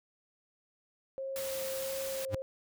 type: tone with vibrato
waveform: sine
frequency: 535 Hz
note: C5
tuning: 38 cents sharp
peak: -35 dBFS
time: 1.18-2.42 s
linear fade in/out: 0 ms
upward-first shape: sine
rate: 1.5 Hz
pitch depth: 11 cents each way
type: noise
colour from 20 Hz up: white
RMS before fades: -41 dBFS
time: 1.36-2.25 s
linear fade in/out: 0 ms
type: tone with exponential growth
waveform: 45% pulse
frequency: 99.6 Hz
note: G2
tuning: 28 cents sharp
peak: -28 dBFS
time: 2.28-2.35 s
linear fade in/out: 5 ms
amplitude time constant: 15 ms
effects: none